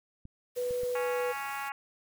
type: clicks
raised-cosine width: 5 ms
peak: -34 dBFS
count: 3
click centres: 0.254 / 0.709 / 0.834 s
type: noise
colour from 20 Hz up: white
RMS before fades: -48 dBFS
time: 0.55-1.7 s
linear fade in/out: 20 ms
type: tone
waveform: sine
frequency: 493.4 Hz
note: B4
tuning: 2 cents flat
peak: -29 dBFS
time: 0.56-1.33 s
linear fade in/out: 20 ms
type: harmonic tone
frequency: 277.2 Hz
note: C#4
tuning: in tune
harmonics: 3 / 4 / 5 / 6 / 7 / 8 / 9 / 10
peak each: -38 / -40 / -42 / -44 / -45 / -46 / -47 / -48 dBFS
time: 0.95-1.72 s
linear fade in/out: 2 ms
effects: none